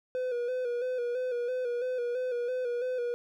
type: tone with vibrato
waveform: triangle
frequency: 493.9 Hz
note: B4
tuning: in tune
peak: -27 dBFS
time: 0.15-3.14 s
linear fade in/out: 0 ms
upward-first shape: square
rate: 3 Hz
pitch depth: 46 cents each way
effects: none